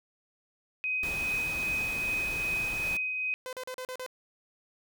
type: tone with tremolo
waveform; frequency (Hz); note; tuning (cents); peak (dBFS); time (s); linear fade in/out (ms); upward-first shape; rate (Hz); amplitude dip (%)
sine; 2515; D#7; +18; -27; 0.84-3.34; 0; triangle; 2.5; 35
type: noise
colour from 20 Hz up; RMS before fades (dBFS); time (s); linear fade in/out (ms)
pink; -40; 1.03-2.97; 2
type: tone bursts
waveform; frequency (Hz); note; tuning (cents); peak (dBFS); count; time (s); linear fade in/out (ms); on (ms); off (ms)
sawtooth; 510; C5; -44; -32; 6; 3.46-4.063; 0; 68; 39
effects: none